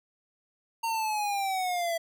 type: linear sweep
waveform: square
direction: down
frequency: 922 to 659.3 Hz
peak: -28 dBFS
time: 0.83-1.98 s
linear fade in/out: 10 ms
effects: none